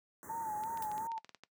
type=band-stop noise; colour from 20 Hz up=pink; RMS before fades=-49 dBFS; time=0.23-1.07 s; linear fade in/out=0 ms; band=1900 to 6200 Hz; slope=96 dB/octave
type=tone with vibrato; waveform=sine; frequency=880 Hz; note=A5; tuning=in tune; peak=-36 dBFS; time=0.29-1.19 s; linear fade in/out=10 ms; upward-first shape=sine; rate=2.8 Hz; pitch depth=76 cents each way
type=clicks; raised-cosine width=0.2 ms; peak=-33 dBFS; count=11; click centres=0.637 / 0.774 / 0.824 / 0.916 / 0.98 / 1.118 / 1.179 / 1.246 / 1.293 / 1.347 / 1.436 s
type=noise with exponential decay; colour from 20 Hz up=violet; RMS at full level=-40 dBFS; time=0.82-0.93 s; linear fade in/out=2 ms; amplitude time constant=23 ms
effects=noise-tail reverb RT60 0.1 s tail -17 dB re dry + high-pass 150 Hz 12 dB/octave